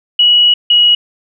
sine tone pair in turn, 2925 / 2908 Hz, F#7 / F#7, -21 / -31 cents, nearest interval unison, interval 10 cents, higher first, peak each -5 dBFS, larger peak neither, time 0.19-0.54 / 0.7-0.95 s, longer first, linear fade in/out 5 ms, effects none

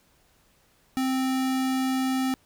square tone, 261.6 Hz, C4, in tune, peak -24 dBFS, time 0.97-2.34 s, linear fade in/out 0 ms, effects pink hiss -63 dBFS RMS until 2.45 s

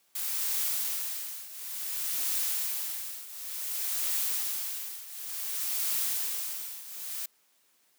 blue noise with tremolo, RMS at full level -29 dBFS, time 0.15-7.26 s, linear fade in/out 5 ms, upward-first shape triangle, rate 0.56 Hz, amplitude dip 85%, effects white hiss -68 dBFS RMS until 7.98 s + high-pass 200 Hz 12 dB/octave

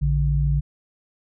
sine tone pair together, 57.22 / 144.6 Hz, A#1 / D3, -31 / -27 cents, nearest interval octave + major third, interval 1604 cents, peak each -20 dBFS, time 0.01-0.61 s, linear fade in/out 20 ms, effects none

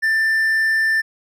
triangle tone, 1779 Hz, A6, 19 cents sharp, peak -13 dBFS, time 0.02-1.02 s, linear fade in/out 20 ms, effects none

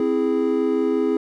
triangle chord, C augmented, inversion none, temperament equal, 261.6 / 329.6 / 415.3 Hz, C4 / E4 / G#4, 0 / 0 / 0 cents, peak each -21 / -21 / -19 dBFS, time 0-1.17 s, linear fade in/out 2 ms, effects none

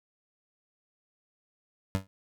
25% pulse tone with exponential decay, 95.8 Hz, G2, 39 cents flat, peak -19 dBFS, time 1.95-2.07 s, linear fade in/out 0 ms, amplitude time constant 25 ms, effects none

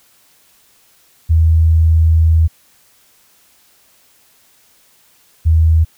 sine tone pair in turn, 80.9 / 80.44 Hz, E2 / E2, -32 / -42 cents, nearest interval unison, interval 10 cents, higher first, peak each -7 dBFS, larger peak neither, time 1.29-2.48 / 5.45-5.85 s, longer first, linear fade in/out 20 ms, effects white hiss -52 dBFS RMS until 5.97 s

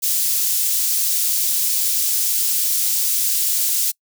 white high-pass noise, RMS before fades -19 dBFS, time 0.02-3.92 s, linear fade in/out 20 ms, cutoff 5000 Hz, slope 12 dB/octave, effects noise-tail reverb RT60 0.1 s tail -26 dB re dry

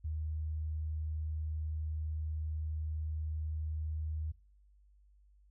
sine tone, 77.78 Hz, D#2, in tune, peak -34 dBFS, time 0.04-4.32 s, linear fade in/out 10 ms, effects noise-tail reverb RT60 0.5 s tail -26 dB re dry + added 50 Hz sine -61 dBFS peak until 5.5 s

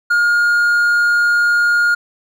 triangle tone, 1422 Hz, F6, 31 cents sharp, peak -9 dBFS, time 0.1-1.95 s, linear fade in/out 10 ms, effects none

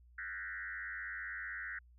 sine tone with frequency modulation, 1700 Hz, G#6, 40 cents sharp, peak -40 dBFS, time 0.18-1.79 s, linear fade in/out 5 ms, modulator 95.6 Hz, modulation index 2.8, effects added 60 Hz sine -59 dBFS peak until 1.98 s

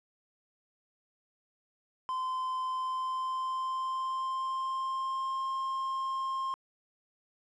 triangle tone with pitch glide, 1031 to 1063.1 Hz, C6 to C6, -26 to +27 cents, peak -29 dBFS, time 2.09-6.54 s, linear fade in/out 0 ms, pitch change +53 cents, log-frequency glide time 2.63-5.48 s, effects resampled to 22050 Hz + 11-bit

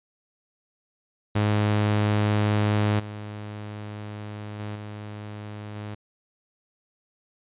sawtooth tone with level steps, 104.8 Hz, G#2, 16 cents sharp, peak -16 / -30 / -27 / -31 / -29 dBFS, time 1.35-5.95 s, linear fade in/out 10 ms, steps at 2.99 / 4.59 / 4.75 / 5.75 s, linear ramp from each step 10 ms, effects resampled to 8000 Hz

